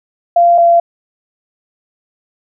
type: tone pair in turn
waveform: sine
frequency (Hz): 690 / 684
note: F5 / F5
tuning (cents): -21 / -36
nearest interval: unison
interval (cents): 15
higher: first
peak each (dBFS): -5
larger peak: neither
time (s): 0.36-0.58 / 0.58-0.8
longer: neither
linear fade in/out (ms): 5
effects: none